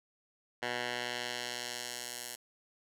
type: tone with band-pass filter sweep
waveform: 10% pulse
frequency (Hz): 122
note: B2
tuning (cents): -21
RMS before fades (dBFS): -39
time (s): 0.62-2.36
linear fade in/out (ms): 10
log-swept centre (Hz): 1900 to 10000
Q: 0.78
effects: none